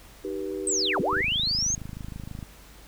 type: chord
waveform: sine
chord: Eb augmented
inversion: none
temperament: just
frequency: 311.1 / 388.9 / 486.1 Hz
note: Eb4 / G4 / B4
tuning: 0 / -14 / -28 cents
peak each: -35 / -31 / -36 dBFS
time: 0.24-1.22 s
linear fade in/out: 10 ms
type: linear two-way sweep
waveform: sine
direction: down then up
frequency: 8510 to 135.9 to 6640 Hz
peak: -23 dBFS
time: 0.67-1.75 s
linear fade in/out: 2 ms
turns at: 1 s
type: click train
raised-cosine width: 5 ms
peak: -24 dBFS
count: 35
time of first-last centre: 1.13-2.428 s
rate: 26.2 Hz
effects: added 50 Hz sine -51 dBFS peak until 2.87 s + pink hiss -51 dBFS RMS until 2.87 s